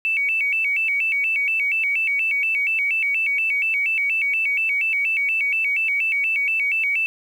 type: tone with vibrato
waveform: sine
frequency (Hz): 2442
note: D#7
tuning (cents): -33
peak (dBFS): -18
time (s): 0.05-7.06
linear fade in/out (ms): 0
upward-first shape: square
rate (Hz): 4.2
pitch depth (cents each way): 140
effects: 8-bit